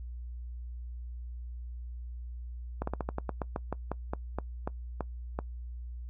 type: slowing click train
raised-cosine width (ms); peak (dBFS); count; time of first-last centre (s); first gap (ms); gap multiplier
1; -18; 16; 2.82-5.389; 54; 1.15
effects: noise-tail reverb RT60 0.1 s tail -22 dB re dry + added 60 Hz sine -38 dBFS peak until 6.09 s